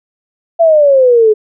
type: exponential sweep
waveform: sine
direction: down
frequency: 681 to 420.7 Hz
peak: -4 dBFS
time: 0.59-1.34 s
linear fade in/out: 20 ms
effects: none